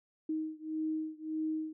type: beating tone pair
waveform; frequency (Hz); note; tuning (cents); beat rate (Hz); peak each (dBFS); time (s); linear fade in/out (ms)
sine; 313 / 314.7; D#4 / D#4; +10 / +20; 1.7; -36 / -37; 0.29-1.73; 5
effects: none